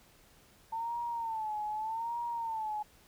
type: tone with vibrato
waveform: sine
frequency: 894 Hz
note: A5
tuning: 27 cents sharp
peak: -33 dBFS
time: 0.72-2.83 s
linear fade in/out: 10 ms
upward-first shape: sine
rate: 0.83 Hz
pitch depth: 100 cents each way
effects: pink hiss -62 dBFS RMS until 3.07 s